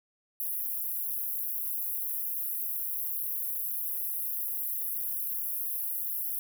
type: high-pass noise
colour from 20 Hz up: pink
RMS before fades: -33 dBFS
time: 0.4-6.39 s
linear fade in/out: 0 ms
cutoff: 11000 Hz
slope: 96 dB/octave
effects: none